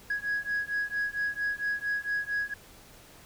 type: beating tone pair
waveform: sine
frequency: 1661.2 / 1665.6 Hz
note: G#6 / G#6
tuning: 0 / +5 cents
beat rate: 4.4 Hz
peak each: -30 dBFS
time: 0.1-2.54 s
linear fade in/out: 5 ms
effects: tanh soft clip ceiling -24 dBFS + pink hiss -53 dBFS RMS until 3.25 s